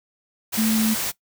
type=tone in noise; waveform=sine; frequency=220 Hz; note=A3; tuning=in tune; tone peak=-18 dBFS; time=0.57-0.95 s; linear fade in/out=20 ms; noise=white; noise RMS=-26 dBFS; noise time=0.52-1.12 s; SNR=+5 dB; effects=noise-tail reverb RT60 0.1 s tail -18 dB re dry